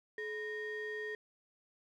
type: ring-modulated tone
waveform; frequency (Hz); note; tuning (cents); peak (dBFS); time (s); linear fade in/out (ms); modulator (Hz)
triangle; 713; F5; +36; -33; 0.18-1.15; 2; 1140
effects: none